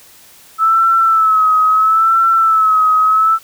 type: tone with vibrato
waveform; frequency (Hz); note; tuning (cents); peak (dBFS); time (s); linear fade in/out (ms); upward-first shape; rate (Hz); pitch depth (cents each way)
sine; 1305; E6; -18; -8; 0.58-3.39; 50; sine; 0.75; 53
effects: white hiss -43 dBFS RMS until 3.43 s